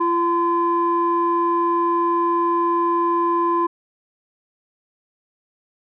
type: tone with low-pass filter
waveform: square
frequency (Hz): 341.5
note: F4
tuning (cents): -39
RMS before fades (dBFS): -19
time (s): 0-3.67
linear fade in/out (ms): 10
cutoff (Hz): 1000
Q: 4.8
effects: none